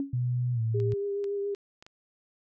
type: tone with exponential decay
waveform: sine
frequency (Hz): 277.2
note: C#4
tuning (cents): 0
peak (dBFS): -24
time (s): 0-0.19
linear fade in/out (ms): 1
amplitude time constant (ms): 41
type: tone with pitch glide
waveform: sine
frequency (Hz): 123.47 to 112.57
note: B2 to A2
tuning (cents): 0 to +40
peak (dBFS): -25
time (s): 0.13-0.94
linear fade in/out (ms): 5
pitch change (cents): -160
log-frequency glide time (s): 0.53-0.61
type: tone with vibrato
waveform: sine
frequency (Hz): 402.4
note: G4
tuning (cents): +45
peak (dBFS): -28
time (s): 0.74-1.55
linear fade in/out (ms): 10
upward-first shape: triangle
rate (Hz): 7.1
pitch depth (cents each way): 21
type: clicks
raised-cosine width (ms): 0.2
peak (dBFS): -31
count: 6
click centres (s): 0.801 / 0.921 / 1.242 / 1.549 / 1.825 / 1.865
effects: none